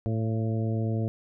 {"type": "harmonic tone with a mistuned harmonic", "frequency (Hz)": 111.1, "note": "A2", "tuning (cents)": 17, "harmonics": [1, 2, 3, 4, 5, 6], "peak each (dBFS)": [-26, -32, -36, -38, -40, -42], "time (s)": [0.06, 1.08], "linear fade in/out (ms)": 0, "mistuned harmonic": 6, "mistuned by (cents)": 31, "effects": []}